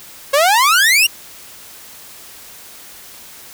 sawtooth exponential sweep, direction up, 537 to 2901 Hz, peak -6 dBFS, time 0.33-1.07 s, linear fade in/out 10 ms, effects white hiss -38 dBFS RMS until 3.53 s

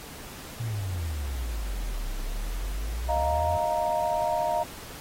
sine exponential two-way sweep, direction down then up, 119.5 to 32 to 87.5 Hz, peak -28 dBFS, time 0.6-3.57 s, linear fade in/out 0 ms, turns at 2.18 s
sine chord, Eb suspended second, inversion none, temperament equal, 622.3 / 698.5 / 932.3 Hz, Eb5 / F5 / Bb5, 0 / 0 / 0 cents, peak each -28 dBFS, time 3.08-4.64 s, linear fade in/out 20 ms
effects pink hiss -43 dBFS RMS until 5 s + AAC 48 kbps

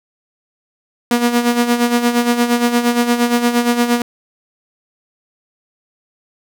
sawtooth tone with tremolo, 239.6 Hz, A#3, 48 cents sharp, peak -6 dBFS, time 1.11-4.02 s, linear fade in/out 2 ms, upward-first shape sine, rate 8.6 Hz, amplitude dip 65%, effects none

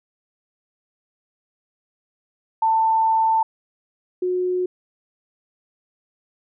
sine tone pair in turn, 891 / 363.7 Hz, A5 / F#4, +22 / -30 cents, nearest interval octave + major third, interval 1552 cents, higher first, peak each -15 / -19 dBFS, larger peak first, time 2.62-3.43 / 4.22-4.66 s, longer first, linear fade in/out 5 ms, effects none

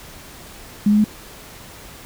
sine tone with pitch steps, 206.7 / 209.6 / 212.5 Hz, G#3 / G#3 / G#3, -8 / +16 / +40 cents, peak -11 dBFS, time 0.86-1.043 s, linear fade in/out 5 ms, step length 61 ms, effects pink hiss -40 dBFS RMS until 2.05 s

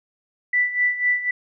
sine tone with tremolo, 1975.5 Hz, B6, in tune, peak -15 dBFS, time 0.53-1.31 s, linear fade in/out 5 ms, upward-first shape sine, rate 4 Hz, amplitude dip 75%, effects none

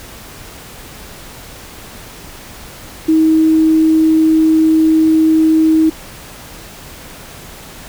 sine tone with quantisation, 317.6 Hz, D#4, 36 cents sharp, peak -7 dBFS, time 3.08-5.9 s, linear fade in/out 10 ms, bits 6, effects pink hiss -34 dBFS RMS until 7.88 s

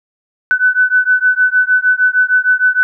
sine beating tone pair, 1499 / 1505.5 Hz, F#6 / F#6, +22 / +30 cents, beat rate 6.5 Hz, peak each -12 dBFS, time 0.51-2.83 s, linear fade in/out 0 ms, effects none

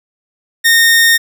sawtooth tone, 1840 Hz, A#6, 23 cents flat, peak -3 dBFS, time 0.64-1.18 s, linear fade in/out 20 ms, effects none

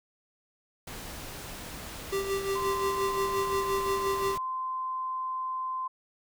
pink noise, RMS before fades -41 dBFS, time 0.87-4.38 s, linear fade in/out 5 ms
square tone with tremolo, 392 Hz, G4, in tune, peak -27 dBFS, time 2.12-4.36 s, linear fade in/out 10 ms, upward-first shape sine, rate 5.7 Hz, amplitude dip 60%
sine tone, 1036 Hz, C6, 17 cents flat, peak -30 dBFS, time 2.55-5.88 s, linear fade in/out 10 ms
effects none

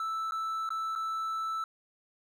triangle tone with dropouts, 1318.5 Hz, E6, in tune, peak -29 dBFS, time 0-1.64 s, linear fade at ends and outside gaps 2 ms, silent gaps 0.31-0.32 / 0.691-0.704 / 0.953-0.959 s, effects none

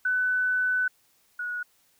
sine tone pair in turn, 1500 / 1459 Hz, F#6 / F#6, +23 / -25 cents, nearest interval unison, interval 48 cents, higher first, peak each -22 / -29 dBFS, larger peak first, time 0.05-0.88 / 1.39-1.63 s, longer first, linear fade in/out 5 ms, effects white hiss -65 dBFS RMS until 1.99 s

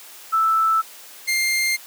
sine / sawtooth tone pair in turn, 1318.5 / 2109 Hz, E6 / C7, 0 / +13 cents, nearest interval minor sixth, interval 813 cents, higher second, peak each -15 dBFS, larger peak neither, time 0.32-0.82 / 1.27-1.77 s, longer neither, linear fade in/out 20 ms, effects white hiss -42 dBFS RMS until 1.86 s + high-pass 400 Hz 12 dB/octave

